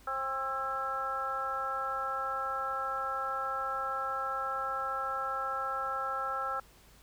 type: harmonic tone with a mistuned harmonic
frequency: 266.5 Hz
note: C4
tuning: 32 cents sharp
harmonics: 2 / 3 / 4 / 5 / 6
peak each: -41 / -39 / -43 / -33 / -45 dBFS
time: 0.07-6.6 s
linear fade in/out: 5 ms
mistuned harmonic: 6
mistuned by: +44 cents
effects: added 50 Hz sine -60 dBFS peak until 7.02 s + pink hiss -60 dBFS RMS until 7.02 s